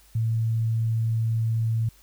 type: tone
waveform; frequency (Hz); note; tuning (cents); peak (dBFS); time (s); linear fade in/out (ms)
sine; 113; A2; +47; -21; 0.15-1.89; 5
effects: added 50 Hz sine -56 dBFS peak until 2.02 s + white hiss -57 dBFS RMS until 2.02 s